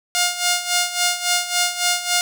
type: tone with tremolo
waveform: 5% pulse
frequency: 710 Hz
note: F5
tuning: 28 cents sharp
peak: -4 dBFS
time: 0.15-2.21 s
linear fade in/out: 0 ms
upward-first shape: sine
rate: 3.6 Hz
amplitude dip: 75%
effects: none